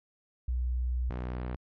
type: tone pair in turn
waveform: sine / sawtooth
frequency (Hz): 61.74 / 61.74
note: B1 / B1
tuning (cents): 0 / 0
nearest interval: unison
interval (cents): 0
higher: neither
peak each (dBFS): -27 / -29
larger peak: first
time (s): 0.48-1.1 / 1.1-1.56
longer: first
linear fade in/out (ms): 5
effects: low-pass 2000 Hz 12 dB/octave + MP3 32 kbps